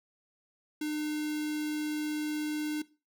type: tone with notch filter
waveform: square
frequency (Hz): 302.7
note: D#4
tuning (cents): -48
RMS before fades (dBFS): -33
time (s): 0.81-2.82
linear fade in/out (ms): 5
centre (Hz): 1000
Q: 1.6
effects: noise-tail reverb RT60 0.3 s tail -18 dB re dry